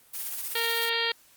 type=noise with tremolo; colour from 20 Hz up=blue; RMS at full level=-32 dBFS; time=0.13-0.9 s; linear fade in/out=20 ms; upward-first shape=sine; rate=16 Hz; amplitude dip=40%
type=harmonic tone; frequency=462.3 Hz; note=A#4; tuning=14 cents flat; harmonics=1 / 2 / 3 / 4 / 5 / 6 / 7 / 8 / 9 / 10; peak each=-34 / -36 / -37 / -31 / -36 / -35 / -31 / -36 / -35 / -37 dBFS; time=0.55-1.12 s; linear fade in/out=5 ms
effects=white hiss -58 dBFS RMS until 1.36 s + Opus 32 kbps